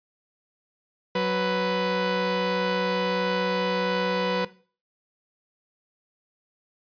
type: tone pair together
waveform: sawtooth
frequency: 185.8 / 496 Hz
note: F#3 / B4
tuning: +7 / +7 cents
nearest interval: octave + perfect fourth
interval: 1700 cents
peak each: -23 / -20 dBFS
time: 1.15-4.45 s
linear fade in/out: 5 ms
effects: noise-tail reverb RT60 0.4 s tail -18 dB re dry + resampled to 11025 Hz